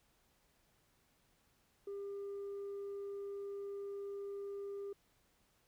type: tone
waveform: sine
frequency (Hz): 400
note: G4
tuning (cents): +35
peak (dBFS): -39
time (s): 1.87-4.93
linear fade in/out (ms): 5
effects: tanh soft clip ceiling -40 dBFS + pink hiss -74 dBFS RMS until 5.67 s